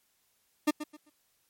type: tone with echo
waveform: 40% pulse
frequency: 301.3 Hz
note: D4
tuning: 44 cents sharp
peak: -21 dBFS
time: 0.67-0.71 s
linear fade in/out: 10 ms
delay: 130 ms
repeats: 3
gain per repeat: -12 dB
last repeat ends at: 1.1 s
effects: white hiss -72 dBFS RMS until 1.49 s + MP3 64 kbps